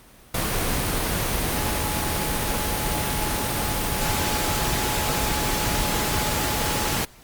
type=tone in noise; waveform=sine; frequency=849 Hz; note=G#5; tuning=38 cents sharp; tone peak=-31 dBFS; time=1.52-6.96 s; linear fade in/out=5 ms; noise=pink; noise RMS=-24 dBFS; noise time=0.34-7.05 s; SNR=-10 dB; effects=pink hiss -50 dBFS RMS until 7.23 s + Opus 32 kbps